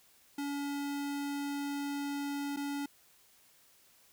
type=tone with dropouts; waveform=square; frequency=284.2 Hz; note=C#4; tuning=43 cents sharp; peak=-35 dBFS; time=0.38-2.86 s; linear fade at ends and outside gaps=5 ms; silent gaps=2.563-2.57 s; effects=white hiss -64 dBFS RMS until 4.12 s